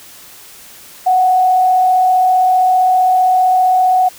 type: tone with frequency modulation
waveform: sine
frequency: 740 Hz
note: F#5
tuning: in tune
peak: -8 dBFS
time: 1.06-4.09 s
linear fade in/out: 10 ms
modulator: 35.3 Hz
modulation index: 0.34
effects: white hiss -38 dBFS RMS until 4.18 s